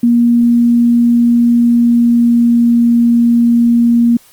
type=tone with pitch glide; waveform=sine; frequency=237.2 to 235.7 Hz; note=A#3 to A#3; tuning=+30 to +19 cents; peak=-6 dBFS; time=0.03-4.17 s; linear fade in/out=5 ms; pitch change=-11 cents; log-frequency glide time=1.59-2.89 s; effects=white hiss -45 dBFS RMS until 4.32 s + Opus 24 kbps